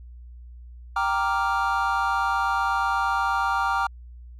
triangle chord, G minor seventh, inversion none, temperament equal, 784 / 932.3 / 1174.7 / 1396.9 Hz, G5 / Bb5 / D6 / F6, 0 / 0 / 0 / 0 cents, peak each -25 dBFS, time 0.96-3.87 s, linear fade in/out 5 ms, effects added 60 Hz sine -40 dBFS peak until 4.39 s

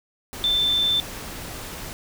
sine tone in noise, 3545 Hz, A7, 12 cents sharp, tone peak -18 dBFS, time 0.44-1 s, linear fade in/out 0 ms, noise pink, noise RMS -35 dBFS, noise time 0.33-1.93 s, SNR +14 dB, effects none

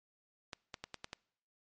clicks, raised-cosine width 0.2 ms, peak -24 dBFS, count 6, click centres 0.532 / 0.742 / 0.84 / 0.943 / 1.044 / 1.131 s, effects noise-tail reverb RT60 0.7 s tail -25 dB re dry + MP3 48 kbps

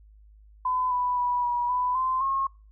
sine tone with pitch steps, 1011 / 990 / 980 / 967 / 995 / 1036 / 1082 Hz, B5 / B5 / B5 / B5 / B5 / C6 / C#6, +40 / +4 / -14 / -37 / +13 / -17 / -42 cents, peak -23 dBFS, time 0.65-2.47 s, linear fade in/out 5 ms, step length 260 ms, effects noise-tail reverb RT60 0.4 s tail -25 dB re dry + added 52 Hz sine -50 dBFS peak until 2.71 s

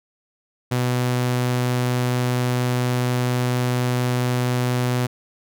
sawtooth tone, 124.3 Hz, B2, 12 cents sharp, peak -15 dBFS, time 0.71-5.07 s, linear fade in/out 10 ms, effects none

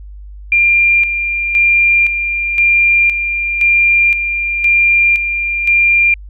sine tone with tremolo, 2391 Hz, D7, 30 cents sharp, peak -7 dBFS, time 0.52-6.14 s, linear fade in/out 2 ms, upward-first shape square, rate 0.97 Hz, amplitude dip 55%, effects added 50 Hz sine -29 dBFS peak until 6.29 s

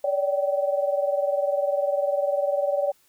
sine tone cluster, 568 / 588 / 772 Hz, C#5 / D5 / G5, +42 / +2 / -27 cents, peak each -23 / -26 / -31 dBFS, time 0.04-2.92 s, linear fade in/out 5 ms, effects white hiss -62 dBFS RMS until 3.08 s

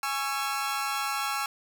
sawtooth chord, C# minor, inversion second, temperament equal with one note detuned, 830.6 / 1108.7 / 1346.2 Hz, G#5 / C#6 / E6, 0 / 0 / +36 cents, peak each -29 / -30 / -28 dBFS, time 0.03-1.46 s, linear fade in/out 2 ms, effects none

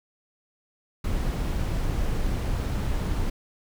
brown noise, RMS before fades -26 dBFS, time 1.04-3.3 s, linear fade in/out 5 ms, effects none

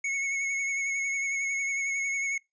square tone with vibrato, 2200 Hz, C#7, 14 cents flat, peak -28 dBFS, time 0.04-2.38 s, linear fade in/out 5 ms, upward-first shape sine, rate 11 Hz, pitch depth 25 cents each way, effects noise-tail reverb RT60 0.2 s tail -25 dB re dry + resampled to 16000 Hz

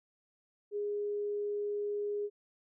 sine tone, 412.3 Hz, G#4, 13 cents flat, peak -32 dBFS, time 0.71-2.3 s, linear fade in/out 50 ms, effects none

